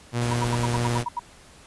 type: tone with vibrato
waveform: sawtooth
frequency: 119.7 Hz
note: A#2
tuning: 46 cents sharp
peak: -19 dBFS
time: 0.12-1.05 s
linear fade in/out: 50 ms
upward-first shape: triangle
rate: 18 Hz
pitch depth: 10 cents each way
type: noise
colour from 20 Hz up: pink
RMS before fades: -34 dBFS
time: 0.21-1.03 s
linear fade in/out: 5 ms
type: tone bursts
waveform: sine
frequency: 961 Hz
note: B5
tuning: 48 cents flat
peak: -24 dBFS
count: 9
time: 0.31-1.194 s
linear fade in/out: 5 ms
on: 28 ms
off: 79 ms
effects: pink hiss -50 dBFS RMS until 1.66 s + resampled to 24000 Hz